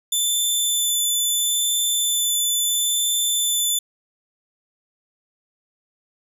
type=tone with vibrato; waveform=15% pulse; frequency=3520 Hz; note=A7; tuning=in tune; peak=-12 dBFS; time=0.12-3.79 s; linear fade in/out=5 ms; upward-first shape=sine; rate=0.74 Hz; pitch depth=9 cents each way; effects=none